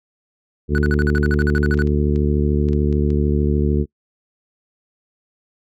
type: harmonic tone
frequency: 73.42 Hz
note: D2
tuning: in tune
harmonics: 1 / 2 / 3 / 4 / 5 / 6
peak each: -18 / -21 / -22 / -27 / -23 / -27 dBFS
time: 0.68-3.86 s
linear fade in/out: 50 ms
type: tone bursts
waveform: triangle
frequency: 1480 Hz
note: F#6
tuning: in tune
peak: -19 dBFS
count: 14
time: 0.75-1.821 s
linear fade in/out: 0 ms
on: 31 ms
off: 49 ms
type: clicks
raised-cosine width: 0.2 ms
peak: -24 dBFS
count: 11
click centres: 1.158 / 1.41 / 1.562 / 1.746 / 1.776 / 1.873 / 2.16 / 2.687 / 2.732 / 2.927 / 3.104 s
effects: noise-tail reverb RT60 0.1 s tail -26 dB re dry